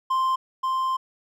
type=tone pair in turn; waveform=triangle; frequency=1046.5 / 1046.5 Hz; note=C6 / C6; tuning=0 / 0 cents; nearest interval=unison; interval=0 cents; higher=neither; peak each=-18 / -20 dBFS; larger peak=first; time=0.1-0.36 / 0.63-0.97 s; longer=second; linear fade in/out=10 ms; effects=none